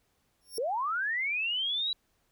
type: tone with exponential growth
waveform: 15% pulse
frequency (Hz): 5500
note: F8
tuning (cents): -27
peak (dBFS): -28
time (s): 0.41-0.58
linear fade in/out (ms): 2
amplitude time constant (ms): 35
type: linear sweep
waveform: sine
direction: up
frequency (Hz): 426.8 to 3951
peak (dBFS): -28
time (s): 0.58-1.93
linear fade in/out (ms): 2
effects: pink hiss -73 dBFS RMS until 2.31 s